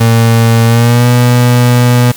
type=tone with pitch glide; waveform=35% pulse; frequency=114.8 to 122.33 Hz; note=A#2 to B2; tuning=-26 to -16 cents; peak=-3 dBFS; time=0-2.12 s; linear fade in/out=10 ms; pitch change=+110 cents; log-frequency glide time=0.65-1.08 s; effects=white hiss -30 dBFS RMS until 2.16 s